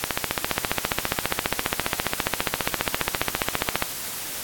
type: click train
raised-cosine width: 0.3 ms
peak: -4 dBFS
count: 57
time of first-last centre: 0.04-3.824 s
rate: 14.8 Hz
effects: white hiss -32 dBFS RMS until 4.43 s + AAC 64 kbps